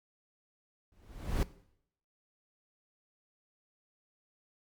brown noise with exponential growth, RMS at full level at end -26 dBFS, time 0.92-1.43 s, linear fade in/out 1 ms, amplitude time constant 110 ms, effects noise-tail reverb RT60 0.7 s tail -18 dB re dry + MP3 96 kbps

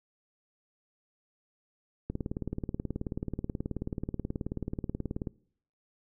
click train, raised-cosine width 3 ms, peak -20 dBFS, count 60, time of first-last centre 2.1-5.272 s, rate 18.6 Hz, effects noise-tail reverb RT60 0.6 s tail -24 dB re dry

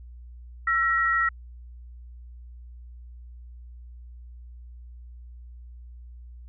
sine tone pair together, 1343.5 / 1900 Hz, E6 / A#6, +33 / +33 cents, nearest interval tritone, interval 600 cents, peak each -23 dBFS, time 0.67-1.29 s, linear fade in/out 5 ms, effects added 60 Hz sine -41 dBFS peak until 6.48 s

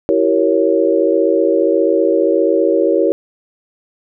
sine chord, E diminished seventh, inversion none, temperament equal with one note detuned, 329.6 / 384.6 / 466.2 / 554.4 Hz, E4 / G4 / Bb4 / Db5, 0 / -33 / 0 / 0 cents, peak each -16 dBFS, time 0.09-3.12 s, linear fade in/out 0 ms, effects none

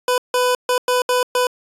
25% pulse tone bursts at uneven times, 498.7 Hz, B4, 17 cents sharp, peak -11 dBFS, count 6, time 0.08-0.18 / 0.34-0.55 / 0.69-0.78 / 0.88-1.02 / 1.09-1.23 / 1.35-1.47 s, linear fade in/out 2 ms, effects resampled to 32000 Hz

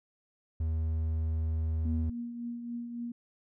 triangle tone, 79.8 Hz, D#2, 44 cents sharp, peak -26 dBFS, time 0.6-2.1 s, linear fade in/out 5 ms
sine tone with tremolo, 237.3 Hz, A#3, 31 cents sharp, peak -33 dBFS, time 1.85-3.12 s, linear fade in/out 5 ms, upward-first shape triangle, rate 3.6 Hz, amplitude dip 50%
effects none

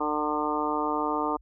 harmonic tone with a mistuned harmonic, 150.6 Hz, D3, 44 cents sharp, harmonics 2 / 3 / 4 / 5 / 6 / 7 / 8, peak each -31 / -33 / -37 / -34 / -31 / -33 / -32 dBFS, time 0-1.37 s, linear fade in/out 10 ms, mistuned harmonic 4, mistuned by -19 cents, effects added 50 Hz sine -52 dBFS peak until 1.41 s

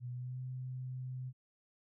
sine tone with pitch glide, 123.3 to 128.09 Hz, B2 to C3, -2 to -36 cents, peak -39 dBFS, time 0-1.33 s, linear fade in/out 50 ms, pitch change +66 cents, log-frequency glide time 0.11-0.4 s, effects none

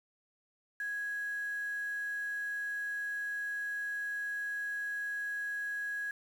sine tone with quantisation, 1661.2 Hz, G#6, in tune, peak -34 dBFS, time 0.8-6.11 s, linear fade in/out 2 ms, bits 9, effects none

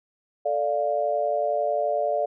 sine chord, D minor, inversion second, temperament equal, 440 / 587.3 / 698.5 Hz, A4 / D5 / F5, 0 / 0 / 0 cents, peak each -30 / -24 / -26 dBFS, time 0.45-2.26 s, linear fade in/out 10 ms, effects none

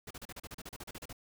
pink noise bursts, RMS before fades -45 dBFS, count 15, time 0.07-1.129 s, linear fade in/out 5 ms, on 37 ms, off 36 ms, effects none

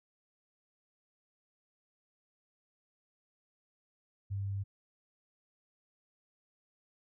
sine tone, 98.9 Hz, G2, 16 cents sharp, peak -33 dBFS, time 4.3-4.64 s, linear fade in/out 20 ms, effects none

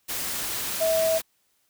sine tone in noise, 647 Hz, E5, 32 cents flat, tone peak -20 dBFS, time 0.8-1.19 s, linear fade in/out 20 ms, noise white, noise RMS -30 dBFS, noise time 0.08-1.22 s, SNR +7 dB, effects white hiss -69 dBFS RMS until 1.69 s

